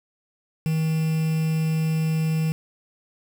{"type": "tone with quantisation", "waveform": "triangle", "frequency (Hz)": 159.1, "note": "D#3", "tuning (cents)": 39, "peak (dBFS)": -18, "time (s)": [0.66, 2.52], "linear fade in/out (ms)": 0, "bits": 6, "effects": []}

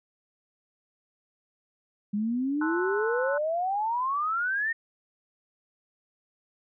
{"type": "exponential sweep", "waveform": "sine", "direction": "up", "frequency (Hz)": [201, 1864.7], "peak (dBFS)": -25, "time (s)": [2.13, 4.73], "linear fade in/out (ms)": 10}
{"type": "chord", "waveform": "sine", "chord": "F# half-diminished seventh", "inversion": "first", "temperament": "equal", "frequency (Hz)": [880, 1046.5, 1318.5, 1480], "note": ["A5", "C6", "E6", "F#6"], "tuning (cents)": [0, 0, 0, 0], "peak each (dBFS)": [-35, -37, -37, -31], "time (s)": [2.61, 3.38], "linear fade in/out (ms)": 5}
{"effects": []}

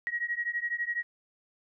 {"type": "beating tone pair", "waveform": "sine", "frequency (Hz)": [1895, 1907], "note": ["A#6", "A#6"], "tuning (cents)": [28, 39], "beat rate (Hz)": 12, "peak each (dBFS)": [-32, -33], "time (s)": [0.07, 1.03], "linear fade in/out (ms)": 0, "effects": []}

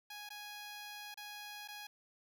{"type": "tone with dropouts", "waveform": "10% pulse", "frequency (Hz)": 830, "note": "G#5", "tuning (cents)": -1, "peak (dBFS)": -38, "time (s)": [0.1, 1.87], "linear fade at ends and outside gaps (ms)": 5, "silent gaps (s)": [[0.291, 0.303], [1.143, 1.173], [1.677, 1.684]], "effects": []}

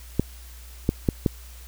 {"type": "clicks", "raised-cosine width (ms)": 3, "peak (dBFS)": -6, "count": 4, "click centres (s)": [0.196, 0.891, 1.088, 1.262], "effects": ["added 60 Hz sine -41 dBFS peak until 1.67 s", "white hiss -49 dBFS RMS until 1.67 s"]}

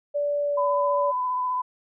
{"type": "tone with pitch glide", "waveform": "sine", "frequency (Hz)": [580, 575], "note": ["D5", "D5"], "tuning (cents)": [-22, -37], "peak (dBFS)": -22, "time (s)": [0.14, 1.12], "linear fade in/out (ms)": 20, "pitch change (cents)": -15, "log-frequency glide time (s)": [0.41, 0.63]}
{"type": "tone with vibrato", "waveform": "sine", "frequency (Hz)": 1004, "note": "B5", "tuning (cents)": 28, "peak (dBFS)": -23, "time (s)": [0.57, 1.62], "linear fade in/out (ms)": 10, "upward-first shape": "sine", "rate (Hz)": 15, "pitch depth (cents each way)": 16}
{"effects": []}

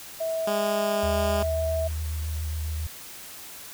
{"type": "tone", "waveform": "sine", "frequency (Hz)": 650, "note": "E5", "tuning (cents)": -24, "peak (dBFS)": -25, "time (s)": [0.2, 1.88], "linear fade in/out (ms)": 10}
{"type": "tone with pitch glide", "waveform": "10% pulse", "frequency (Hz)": [205.1, 203.7], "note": ["G#3", "G#3"], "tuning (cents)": [-21, -33], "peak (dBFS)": -18, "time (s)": [0.47, 1.43], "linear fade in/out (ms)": 5, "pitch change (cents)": -12, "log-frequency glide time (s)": [0.78, 1.07]}
{"type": "tone with vibrato", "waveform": "sine", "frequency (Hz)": 77.78, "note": "D#2", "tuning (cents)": 0, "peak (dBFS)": -27, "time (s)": [1.03, 2.87], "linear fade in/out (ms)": 5, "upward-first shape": "sine", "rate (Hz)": 7.4, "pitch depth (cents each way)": 24}
{"effects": ["white hiss -42 dBFS RMS until 3.73 s"]}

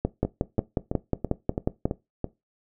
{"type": "two click trains", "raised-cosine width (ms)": 2, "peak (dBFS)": [-9, -13], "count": [11, 7], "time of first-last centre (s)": [[0.05, 1.855], [0.25, 2.243]], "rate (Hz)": [5.54, 3.01], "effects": ["noise-tail reverb RT60 0.2 s tail -18 dB re dry"]}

